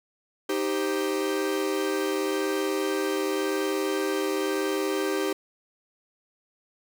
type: chord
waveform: 45% pulse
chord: C minor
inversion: first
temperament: equal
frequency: 311.1 / 392 / 523.3 Hz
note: Eb4 / G4 / C5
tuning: 0 / 0 / 0 cents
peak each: -30 / -27 / -33 dBFS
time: 0.49-5.33 s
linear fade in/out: 5 ms
effects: none